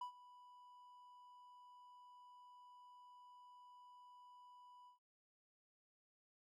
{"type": "tone with ADSR envelope", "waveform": "triangle", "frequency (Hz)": 987.8, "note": "B5", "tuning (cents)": 0, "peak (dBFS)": -40, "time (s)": [0.01, 4.99], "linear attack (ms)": 5, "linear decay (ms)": 100, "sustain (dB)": -18, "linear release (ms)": 120, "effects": []}